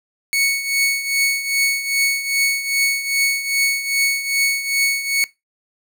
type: tone with tremolo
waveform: sawtooth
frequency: 2217 Hz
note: C#7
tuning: in tune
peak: -10 dBFS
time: 0.33-5.24 s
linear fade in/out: 0 ms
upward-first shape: triangle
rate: 2.5 Hz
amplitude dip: 75%
effects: noise-tail reverb RT60 0.2 s tail -20 dB re dry